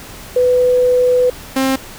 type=tone pair in turn; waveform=sine / sawtooth; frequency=498.2 / 265.7 Hz; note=B4 / C4; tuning=+15 / +27 cents; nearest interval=major seventh; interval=1088 cents; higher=first; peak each=-9 / -9 dBFS; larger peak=neither; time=0.36-1.3 / 1.56-1.76 s; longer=first; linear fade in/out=5 ms; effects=pink hiss -34 dBFS RMS until 1.98 s